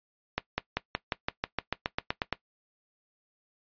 accelerating click train, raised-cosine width 0.3 ms, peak -11 dBFS, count 14, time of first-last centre 0.38-2.327 s, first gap 200 ms, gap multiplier 0.95, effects noise-tail reverb RT60 0.1 s tail -18 dB re dry + resampled to 11025 Hz

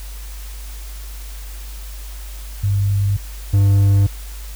sine / triangle tone pair in turn, 100 / 99.5 Hz, G2 / G2, +35 / +26 cents, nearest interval unison, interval 9 cents, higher first, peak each -14 / -8 dBFS, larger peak second, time 2.63-3.17 / 3.53-4.07 s, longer neither, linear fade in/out 10 ms, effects added 50 Hz sine -29 dBFS peak until 4.55 s + white hiss -40 dBFS RMS until 4.55 s

